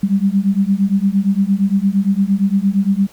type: beating tone pair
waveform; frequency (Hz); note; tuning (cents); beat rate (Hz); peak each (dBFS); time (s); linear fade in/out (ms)
sine; 192.6 / 201.3; G3 / G3; -30 / +46; 8.7; -15; 0.03-3.07; 5
effects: pink hiss -46 dBFS RMS until 3.12 s